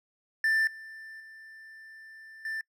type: tone with level steps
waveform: triangle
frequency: 1776 Hz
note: A6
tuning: 16 cents sharp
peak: -21 / -41 / -45 / -30 dBFS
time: 0.44-2.61 s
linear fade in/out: 2 ms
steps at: 0.67 / 1.2 / 2.45 s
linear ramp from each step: 2 ms
effects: noise-tail reverb RT60 0.1 s tail -26 dB re dry